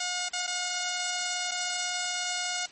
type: tone with dropouts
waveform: 5% pulse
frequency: 720 Hz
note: F#5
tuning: 47 cents flat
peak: -17 dBFS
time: 0-2.66 s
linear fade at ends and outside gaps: 5 ms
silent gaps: 0.288-0.332 / 0.466-0.475 / 1.512-1.516 s
effects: white hiss -51 dBFS RMS until 2.71 s + MP3 32 kbps